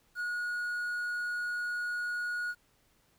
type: tone with quantisation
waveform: triangle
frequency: 1449 Hz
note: F#6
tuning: 37 cents flat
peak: -30 dBFS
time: 0.15-2.55 s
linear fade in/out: 50 ms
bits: 10
effects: pink hiss -69 dBFS RMS until 3.18 s